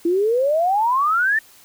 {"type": "exponential sweep", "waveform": "sine", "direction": "up", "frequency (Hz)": [330, 1821], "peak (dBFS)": -15, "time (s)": [0.05, 1.39], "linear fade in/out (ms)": 5, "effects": ["white hiss -49 dBFS RMS until 1.64 s"]}